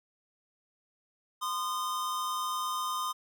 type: tone pair together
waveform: square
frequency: 1033.4 / 1225 Hz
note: C6 / D#6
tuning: -22 / -27 cents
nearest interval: minor third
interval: 295 cents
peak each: -35 / -34 dBFS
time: 1.41-3.13 s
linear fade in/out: 20 ms
effects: none